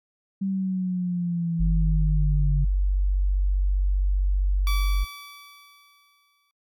sine linear sweep, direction down, 194.9 to 140 Hz, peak -23 dBFS, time 0.41-2.65 s, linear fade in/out 10 ms
sine tone, 47.6 Hz, F#1, 50 cents sharp, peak -19 dBFS, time 1.59-5.05 s, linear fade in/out 20 ms
15% pulse tone with exponential decay, 1151 Hz, D6, 35 cents flat, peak -22 dBFS, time 4.67-6.51 s, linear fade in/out 1 ms, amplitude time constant 400 ms
effects noise-tail reverb RT60 0.1 s tail -24 dB re dry

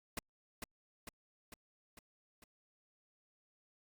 pink noise with echo, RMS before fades -40 dBFS, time 0.17-0.19 s, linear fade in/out 2 ms, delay 450 ms, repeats 5, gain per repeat -4 dB, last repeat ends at 2.44 s, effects Opus 48 kbps

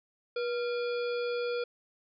harmonic tone with a mistuned harmonic, 482.7 Hz, B4, 40 cents flat, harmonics 1 / 3 / 5 / 7 / 9 / 10, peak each -30 / -40 / -44 / -47 / -49 / -50 dBFS, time 0.36-1.64 s, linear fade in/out 5 ms, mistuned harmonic 3, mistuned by -73 cents, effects none

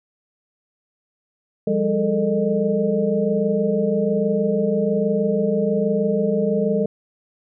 sine tone cluster, 176.6 / 202.8 / 427.6 / 448.8 / 611 Hz, F3 / G#3 / A4 / A4 / D#5, +20 / -41 / -49 / +34 / -32 cents, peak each -27 / -21 / -29 / -21 / -25 dBFS, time 1.67-6.86 s, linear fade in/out 5 ms, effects none

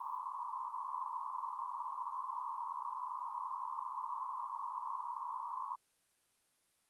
pink band-pass noise, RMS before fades -42 dBFS, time 0-5.76 s, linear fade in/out 10 ms, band 940 to 1100 Hz, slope 96 dB/octave, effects white hiss -75 dBFS RMS until 6.89 s + Opus 32 kbps

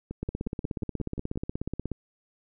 two click trains, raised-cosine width 3 ms, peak -18 / -22 dBFS, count 29 / 8, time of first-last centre 0.23-1.917 / 0.11-1.358 s, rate 16.6 / 5.61 Hz, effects none

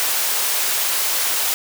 white high-pass noise, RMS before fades -20 dBFS, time 0-1.54 s, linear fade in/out 0 ms, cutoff 510 Hz, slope 12 dB/octave, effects none

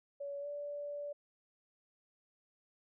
sine tone with pitch glide, 566 to 579.9 Hz, C#5 to D5, +36 to -22 cents, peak -39 dBFS, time 0.2-1.13 s, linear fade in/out 10 ms, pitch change +42 cents, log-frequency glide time 0.4-0.47 s, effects none

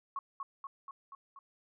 sine tone with echo, 1102 Hz, C#6, 11 cents flat, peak -34 dBFS, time 0.16-0.19 s, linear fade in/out 2 ms, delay 240 ms, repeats 5, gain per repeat -3 dB, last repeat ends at 1.39 s, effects none

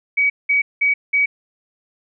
sine tone bursts, 2267 Hz, C#7, 38 cents sharp, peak -13 dBFS, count 4, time 0.17-1.26 s, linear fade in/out 10 ms, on 130 ms, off 190 ms, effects none

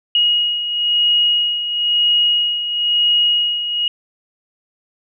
sine beating tone pair, 2886 / 2887 Hz, F#7 / F#7, -44 / -43 cents, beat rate 1 Hz, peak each -21 / -14 dBFS, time 0.15-3.88 s, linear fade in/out 2 ms, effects none

